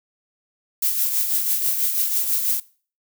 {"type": "noise with tremolo", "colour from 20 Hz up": "violet", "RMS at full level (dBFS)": -19, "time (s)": [0.82, 2.6], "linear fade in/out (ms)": 5, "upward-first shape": "triangle", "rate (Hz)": 6.1, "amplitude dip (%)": 55, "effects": ["noise-tail reverb RT60 0.4 s tail -20 dB re dry"]}